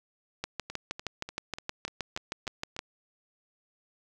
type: two click trains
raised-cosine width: 0.2 ms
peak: -15 / -22 dBFS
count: 16 / 8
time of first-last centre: 0.44-2.791 / 0.7-2.765 s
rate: 6.38 / 3.39 Hz
effects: none